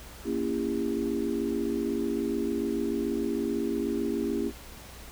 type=chord; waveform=sine; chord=A# diminished seventh; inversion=none; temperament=just; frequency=233.1 / 279.7 / 335.6 / 402.8 Hz; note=A#3 / C#4 / E4 / G4; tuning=0 / +16 / +31 / +47 cents; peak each=-32 dBFS; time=0.24-4.52 s; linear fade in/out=50 ms; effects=added 60 Hz sine -47 dBFS peak until 5.11 s + pink hiss -47 dBFS RMS until 5.11 s